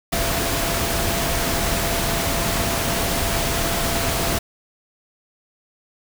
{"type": "tone in noise", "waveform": "sine", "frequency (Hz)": 677, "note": "E5", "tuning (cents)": 46, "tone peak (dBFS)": -29, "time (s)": [0.12, 4.39], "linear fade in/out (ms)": 10, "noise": "pink", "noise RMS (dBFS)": -22, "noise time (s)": [0.12, 4.39], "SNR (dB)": -10, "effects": []}